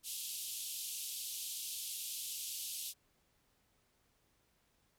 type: band-pass noise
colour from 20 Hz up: white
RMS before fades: -43 dBFS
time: 0.03-2.94 s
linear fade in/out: 50 ms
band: 2800 to 14000 Hz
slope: 48 dB/octave
effects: pink hiss -75 dBFS RMS until 4.98 s